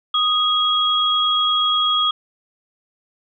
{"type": "tone pair together", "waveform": "sine", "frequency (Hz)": [1244.5, 3304], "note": ["D#6", "G#7"], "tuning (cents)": [0, -10], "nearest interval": "octave + perfect fourth", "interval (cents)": 1690, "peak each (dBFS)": [-19, -17], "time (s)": [0.14, 2.11], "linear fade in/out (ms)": 5, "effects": []}